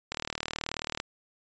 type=click train; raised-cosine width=0.2 ms; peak=-14 dBFS; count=35; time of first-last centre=0.12-1.001 s; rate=38.6 Hz; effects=resampled to 16000 Hz